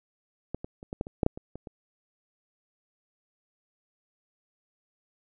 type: clicks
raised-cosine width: 2 ms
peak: -18 / -23 / -30 / -21 / -15 / -26 / -10 / -8 / -25 / -26 / -27 dBFS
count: 11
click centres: 0.546 / 0.645 / 0.829 / 0.929 / 1.011 / 1.069 / 1.232 / 1.264 / 1.375 / 1.556 / 1.672 s
effects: none